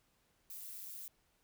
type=noise with amplitude modulation; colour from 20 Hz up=violet; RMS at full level=-44 dBFS; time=0.5-1.08 s; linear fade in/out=2 ms; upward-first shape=sine; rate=198 Hz; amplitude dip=85%; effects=pink hiss -75 dBFS RMS until 1.43 s